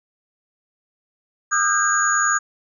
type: tone cluster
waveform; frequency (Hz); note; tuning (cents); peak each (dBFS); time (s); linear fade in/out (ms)
sine; 1219 / 1309 / 1497 / 1606 / 6770; D#6 / E6 / F#6 / G6 / G#8; -36 / -13 / +20 / +41 / +32; -21 / -26 / -29 / -20 / -22; 1.51-2.39; 20
effects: none